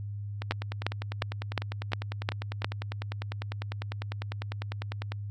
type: two click trains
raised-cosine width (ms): 0.3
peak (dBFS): -19 / -11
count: 48 / 7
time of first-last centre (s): 0.42-5.12 / 0.51-2.645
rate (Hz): 10 / 2.81
effects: added 102 Hz sine -34 dBFS peak until 5.3 s